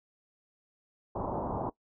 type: low-pass noise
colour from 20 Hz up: white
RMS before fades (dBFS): -34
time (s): 1.15-1.7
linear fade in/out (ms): 10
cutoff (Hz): 1000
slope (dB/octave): 48
effects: noise-tail reverb RT60 0.1 s tail -20 dB re dry